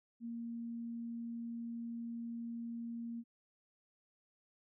sine tone, 233.1 Hz, A#3, in tune, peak -40 dBFS, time 0.2-3.24 s, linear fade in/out 50 ms, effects none

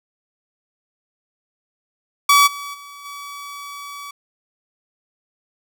sawtooth tone with level steps, 1142 Hz, D6, 49 cents flat, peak -6 / -25 / -33 / -28 dBFS, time 2.29-4.11 s, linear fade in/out 5 ms, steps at 2.46 / 2.73 / 3.04 s, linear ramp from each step 20 ms, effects none

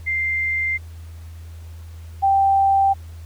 sine tone pair in turn, 2093 / 784 Hz, C7 / G5, 0 / 0 cents, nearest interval octave + perfect fourth, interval 1700 cents, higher first, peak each -19 / -13 dBFS, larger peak second, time 0.06-0.78 / 2.22-2.94 s, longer neither, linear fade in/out 20 ms, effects added 82 Hz sine -34 dBFS peak until 3.25 s + pink hiss -52 dBFS RMS until 3.25 s

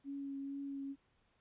sine tone with vibrato, 277.2 Hz, C#4, in tune, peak -40 dBFS, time 0.04-0.96 s, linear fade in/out 50 ms, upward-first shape triangle, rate 2.2 Hz, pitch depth 18 cents each way, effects pink hiss -75 dBFS RMS until 1.4 s + resampled to 8000 Hz

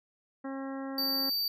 harmonic tone, 270 Hz, C#4, 45 cents flat, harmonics 1 / 2 / 3 / 4 / 5 / 6 / 7, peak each -36 / -42 / -46 / -48 / -50 / -52 / -53 dBFS, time 0.44-1.3 s, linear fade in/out 10 ms
square tone, 4623 Hz, D8, 28 cents flat, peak -29 dBFS, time 0.98-1.48 s, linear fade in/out 2 ms
effects none

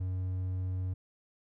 triangle tone, 92.5 Hz, F#2, in tune, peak -29 dBFS, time 0-0.94 s, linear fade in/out 10 ms, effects none

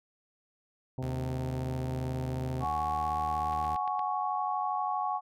harmonic tone, 129.2 Hz, C3, 21 cents flat, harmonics 1 / 2 / 3 / 4 / 5 / 6 / 7, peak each -33 / -39 / -43 / -45 / -47 / -49 / -50 dBFS, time 0.98-2.64 s, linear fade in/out 2 ms
sawtooth tone with pitch glide, 75.9 to 76.65 Hz, D#2 to D#2, -42 to -25 cents, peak -34 dBFS, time 1.02-3.76 s, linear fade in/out 5 ms, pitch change +17 cents, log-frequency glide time 2.54-3.1 s
sine chord, F# suspended second, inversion none, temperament just, 740 / 832.5 / 1110 Hz, F#5 / G#5 / C#6, 0 / +4 / +2 cents, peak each -33 dBFS, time 2.6-5.21 s, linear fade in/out 50 ms
click train, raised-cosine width 0.3 ms, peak -30 dBFS, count 5, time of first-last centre 3.53-3.993 s, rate 8.64 Hz
effects none

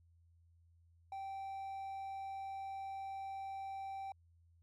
triangle tone, 779 Hz, G5, 11 cents flat, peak -40 dBFS, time 1.12-4.12 s, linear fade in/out 2 ms, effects added 84 Hz sine -65 dBFS peak until 4.62 s

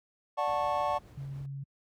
triangle chord, D major seventh, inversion none, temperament just, 587.3 / 734.2 / 881 / 1101.2 Hz, D5 / F#5 / A5 / C#6, 0 / -14 / +2 / -12 cents, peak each -31 dBFS, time 0.37-0.99 s, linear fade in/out 20 ms
brown noise with tremolo, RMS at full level -48 dBFS, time 0.47-1.46 s, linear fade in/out 2 ms, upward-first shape sine, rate 6.9 Hz, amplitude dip 30%
sine tone, 138.2 Hz, C#3, 5 cents flat, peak -36 dBFS, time 1.17-1.64 s, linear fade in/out 10 ms
effects high-pass 60 Hz 12 dB/octave

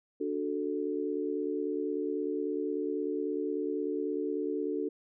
sine chord, D major, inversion none, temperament equal, 293.7 / 370 / 440 Hz, D4 / F#4 / A4, 0 / 0 / 0 cents, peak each -34 / -35 / -34 dBFS, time 0.2-4.89 s, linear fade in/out 10 ms, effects none

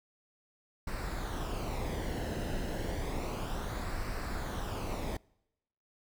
brown noise with flanger, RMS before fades -36 dBFS, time 0.87-5.17 s, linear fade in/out 5 ms, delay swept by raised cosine 0.3 to 0.88 ms, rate 0.31 Hz, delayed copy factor -0.55, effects noise-tail reverb RT60 0.9 s tail -26 dB re dry

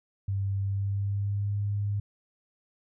sine tone with pitch glide, 98.3 to 102 Hz, G2 to G#2, +5 to -31 cents, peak -26 dBFS, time 0.28-2 s, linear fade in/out 5 ms, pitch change +64 cents, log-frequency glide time 0.62-1.59 s, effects none

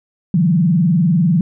sine tone with vibrato, 170 Hz, F3, 46 cents flat, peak -10 dBFS, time 0.34-1.41 s, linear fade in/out 2 ms, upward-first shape sine, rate 20 Hz, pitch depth 250 cents each way, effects none

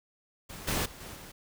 pink noise with level steps, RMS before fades -44 / -30 / -48 / -44 / -47 dBFS, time 0.49-1.32 s, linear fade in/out 10 ms, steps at 0.67 / 0.85 / 1 / 1.15 s, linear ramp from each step 10 ms, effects none

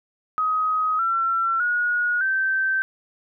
sine tone with pitch steps, 1261 / 1351.5 / 1448.5 / 1552.5 Hz, D#6 / E6 / F#6 / G6, +23 / +43 / -37 / -17 cents, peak -19 dBFS, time 0.38-2.82 s, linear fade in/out 0 ms, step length 610 ms, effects none

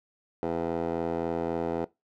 15% pulse tone with band-pass filter, 83.7 Hz, E2, 27 cents sharp, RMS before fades -30 dBFS, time 0.43-1.85 s, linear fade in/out 0 ms, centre 530 Hz, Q 6.1, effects noise-tail reverb RT60 0.2 s tail -20 dB re dry

